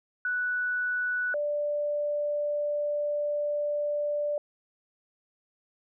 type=tone pair in turn; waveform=sine; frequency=1480 / 588 Hz; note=F#6 / D5; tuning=0 / +2 cents; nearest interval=octave + major third; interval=1598 cents; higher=first; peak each=-26 dBFS; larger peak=neither; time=0.25-1.34 / 1.34-4.38 s; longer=second; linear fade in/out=2 ms; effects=none